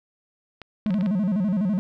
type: clicks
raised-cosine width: 0.3 ms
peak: -22 dBFS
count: 6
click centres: 0.617 / 0.865 / 0.906 / 0.942 / 1.01 / 1.061 s
type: tone with vibrato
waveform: triangle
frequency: 196.5 Hz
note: G3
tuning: 4 cents sharp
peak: -18 dBFS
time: 0.86-1.79 s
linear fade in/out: 0 ms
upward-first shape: square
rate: 12 Hz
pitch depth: 150 cents each way
effects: none